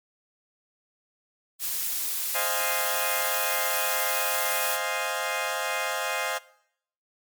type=noise; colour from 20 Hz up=blue; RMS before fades=-29 dBFS; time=1.59-4.79 s; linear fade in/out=50 ms
type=chord; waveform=15% pulse; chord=F minor seventh; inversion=second; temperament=equal; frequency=523.3 / 622.3 / 698.5 / 830.6 Hz; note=C5 / Eb5 / F5 / Ab5; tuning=0 / 0 / 0 / 0 cents; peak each=-26 dBFS; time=2.34-6.39 s; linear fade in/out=20 ms
effects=noise-tail reverb RT60 0.7 s tail -20 dB re dry + MP3 96 kbps